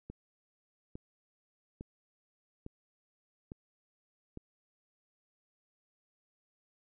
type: click train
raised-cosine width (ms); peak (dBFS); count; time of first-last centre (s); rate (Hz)
3; -30; 6; 0.1-4.374; 1.17
effects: none